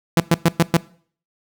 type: tone bursts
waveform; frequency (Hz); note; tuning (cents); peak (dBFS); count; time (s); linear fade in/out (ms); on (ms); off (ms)
sawtooth; 167.9; E3; +32; -7; 5; 0.17-0.77; 2; 32; 110
effects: noise-tail reverb RT60 0.5 s tail -21 dB re dry